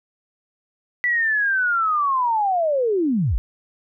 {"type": "linear sweep", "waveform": "sine", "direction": "down", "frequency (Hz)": [1975.5, 35.94], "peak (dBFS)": -17, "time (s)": [1.04, 3.38], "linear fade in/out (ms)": 0, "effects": []}